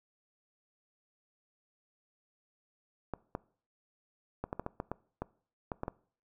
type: clicks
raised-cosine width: 1 ms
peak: -21 dBFS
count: 12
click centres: 3.137 / 3.351 / 4.44 / 4.529 / 4.596 / 4.664 / 4.801 / 4.916 / 5.22 / 5.718 / 5.834 / 5.881 s
effects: noise-tail reverb RT60 0.5 s tail -22 dB re dry